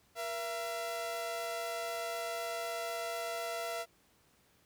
sawtooth tone pair together, 474.7 / 674 Hz, A#4 / E5, +31 / +38 cents, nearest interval tritone, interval 607 cents, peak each -39 / -33 dBFS, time 0.15-3.86 s, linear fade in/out 50 ms, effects pink hiss -68 dBFS RMS until 4.65 s + high-pass 60 Hz 12 dB/octave

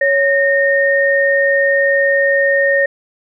sine tone pair together, 554.4 / 1841.2 Hz, C#5 / A#6, 0 / -22 cents, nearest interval octave + major sixth, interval 2078 cents, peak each -13 dBFS, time 0.01-2.86 s, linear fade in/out 5 ms, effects none

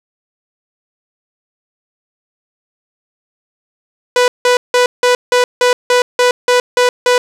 sawtooth tone bursts, 493.9 Hz, B4, in tune, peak -4 dBFS, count 11, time 4.16-7.18 s, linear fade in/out 2 ms, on 120 ms, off 170 ms, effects low-pass 8000 Hz 12 dB/octave + 7-bit

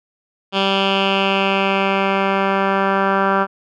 10% pulse tone with low-pass filter sweep, 194.9 Hz, G3, 10 cents flat, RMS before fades -17 dBFS, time 0.52-3.47 s, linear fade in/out 50 ms, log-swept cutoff 3400 to 1500 Hz, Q 3.4, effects none

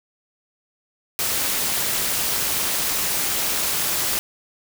white noise with amplitude modulation, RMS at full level -20 dBFS, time 1.19-4.19 s, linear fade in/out 0 ms, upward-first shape sine, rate 254 Hz, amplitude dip 60%, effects none

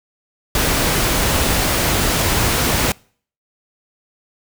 pink noise, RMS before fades -17 dBFS, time 0.55-2.92 s, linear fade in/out 2 ms, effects noise-tail reverb RT60 0.5 s tail -26 dB re dry

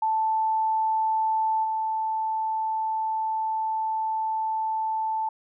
sine tone with level steps, 880 Hz, A5, in tune, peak -21 / -24 dBFS, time 0.02-5.29 s, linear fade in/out 5 ms, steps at 1.63 s, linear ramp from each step 20 ms, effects none

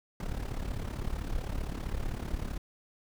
brown noise with amplitude modulation, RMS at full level -31 dBFS, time 0.2-2.58 s, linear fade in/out 2 ms, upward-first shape sine, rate 35.6 Hz, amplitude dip 75%, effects none

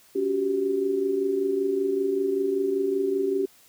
sine tone cluster, 281.4 / 363.8 / 389 Hz, C#4 / F#4 / G4, +26 / -29 / -13 cents, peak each -30 / -31 / -23 dBFS, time 0.15-3.46 s, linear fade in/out 10 ms, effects white hiss -56 dBFS RMS until 3.68 s

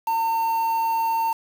triangle tone with quantisation, 907 Hz, A#5, 48 cents flat, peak -18 dBFS, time 0.07-1.33 s, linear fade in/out 5 ms, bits 6, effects none

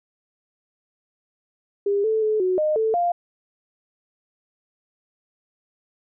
sine tone with pitch steps, 402.9 / 439.3 / 430.7 / 369.1 / 613 / 441.9 / 698 Hz, G4 / A4 / A4 / F#4 / D#5 / A4 / F5, +48 / -3 / -37 / -4 / -26 / +7 / -1 cents, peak -18 dBFS, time 1.86-3.12 s, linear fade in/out 5 ms, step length 180 ms, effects none

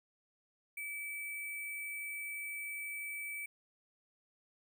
sine tone with sample-and-hold, 2304 Hz, D7, 34 cents flat, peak -39 dBFS, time 0.77-3.46 s, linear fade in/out 5 ms, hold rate 11025 Hz, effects none

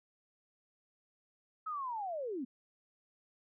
sine linear sweep, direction down, 1300 to 233.1 Hz, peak -36 dBFS, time 1.66-2.45 s, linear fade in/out 10 ms, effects none

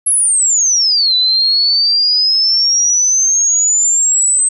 sine exponential two-way sweep, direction down then up, 11175 to 3971 to 8270 Hz, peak -9 dBFS, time 0.06-4.49 s, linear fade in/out 10 ms, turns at 1.15 s, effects none

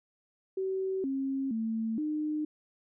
sine tone with pitch steps, 380.9 / 270 / 223.6 / 304.3 Hz, G4 / C#4 / A3 / D#4, -50 / -45 / +28 / -38 cents, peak -29 dBFS, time 0.57-2.45 s, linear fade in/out 5 ms, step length 470 ms, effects none

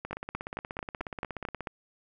two click trains, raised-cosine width 0.5 ms, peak -18 / -21 dBFS, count 8 / 27, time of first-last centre 0.13-1.672 / 0.05-1.607 s, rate 4.54 / 16.7 Hz, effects none

